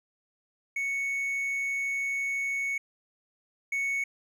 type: tone pair in turn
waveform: triangle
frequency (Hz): 2217 / 2217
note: C#7 / C#7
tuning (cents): 0 / 0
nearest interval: unison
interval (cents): 0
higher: neither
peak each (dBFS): -26 / -25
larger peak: second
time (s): 0.76-2.78 / 3.72-4.04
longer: first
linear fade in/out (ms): 5
effects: none